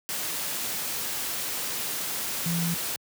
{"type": "tone in noise", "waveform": "sine", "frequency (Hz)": 169.5, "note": "E3", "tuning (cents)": 49, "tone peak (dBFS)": -25, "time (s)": [2.46, 2.74], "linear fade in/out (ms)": 0, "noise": "white", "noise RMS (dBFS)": -31, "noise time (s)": [0.09, 2.96], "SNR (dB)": 3, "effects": ["high-pass 100 Hz 12 dB/octave"]}